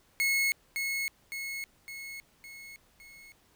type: tone with echo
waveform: 40% pulse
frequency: 2180 Hz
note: C#7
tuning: 29 cents flat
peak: -24 dBFS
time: 0.2-0.52 s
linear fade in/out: 0 ms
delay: 560 ms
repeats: 5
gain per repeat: -5 dB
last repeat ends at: 3.32 s
effects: pink hiss -65 dBFS RMS until 3.55 s